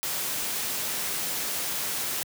white noise, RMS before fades -30 dBFS, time 0.03-2.23 s, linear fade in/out 0 ms, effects high-pass 100 Hz 12 dB/octave

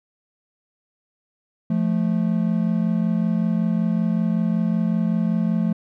triangle tone pair together, 173.4 / 218.7 Hz, F3 / A3, -12 / -10 cents, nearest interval major third, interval 402 cents, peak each -19 dBFS, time 1.7-5.73 s, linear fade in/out 5 ms, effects none

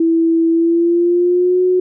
sine tone with pitch glide, 329.6 to 365.7 Hz, E4 to F#4, 0 to -20 cents, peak -10 dBFS, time 0-1.8 s, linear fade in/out 5 ms, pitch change +180 cents, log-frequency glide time 0.5-1.62 s, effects none

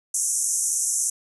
pink band-pass noise, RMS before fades -24 dBFS, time 0.14-1.1 s, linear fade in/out 5 ms, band 5900 to 11000 Hz, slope 96 dB/octave, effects none

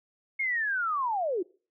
sine linear sweep, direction down, 2183 to 327.4 Hz, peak -26 dBFS, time 0.39-1.43 s, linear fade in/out 10 ms, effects noise-tail reverb RT60 0.4 s tail -23 dB re dry

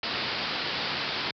white low-pass noise, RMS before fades -31 dBFS, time 0.03-1.31 s, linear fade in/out 2 ms, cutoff 5000 Hz, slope 96 dB/octave, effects high-pass 100 Hz 12 dB/octave

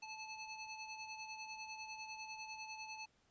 sawtooth ring-modulated tone, 1736 Hz, A6, 24 cents flat, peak -40 dBFS, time 0.02-3.06 s, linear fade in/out 10 ms, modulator 863 Hz, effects pink hiss -75 dBFS RMS until 3.3 s + resampled to 16000 Hz

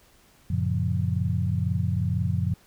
sine chord, Gb major seventh, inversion none, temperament equal with one note detuned, 92.5 / 114.74 / 138.59 / 174.61 Hz, Gb2 / Bb2 / Db3 / F3, 0 / -27 / 0 / 0 cents, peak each -26 / -28 / -30 / -29 dBFS, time 0.5-2.54 s, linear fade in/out 5 ms, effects pink hiss -58 dBFS RMS until 2.66 s

